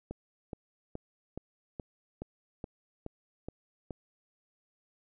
click train, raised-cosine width 2 ms, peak -25 dBFS, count 10, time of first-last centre 0.11-3.907 s, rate 2.37 Hz, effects none

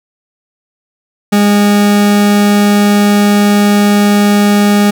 40% pulse tone, 205.2 Hz, G#3, 21 cents flat, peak -5 dBFS, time 1.32-4.91 s, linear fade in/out 10 ms, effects none

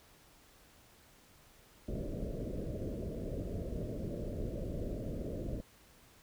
pink low-pass noise, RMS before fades -39 dBFS, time 1.88-5.61 s, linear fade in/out 5 ms, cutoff 640 Hz, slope 96 dB/octave, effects pink hiss -62 dBFS RMS until 6.22 s

